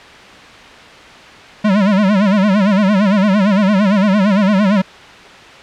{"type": "tone with vibrato", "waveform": "square", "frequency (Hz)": 200, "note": "G3", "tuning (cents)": 35, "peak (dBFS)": -10, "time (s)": [1.64, 4.82], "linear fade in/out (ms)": 10, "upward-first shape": "sine", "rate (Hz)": 8.8, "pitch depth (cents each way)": 130, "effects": ["white hiss -36 dBFS RMS until 5.62 s", "low-pass 3000 Hz 12 dB/octave"]}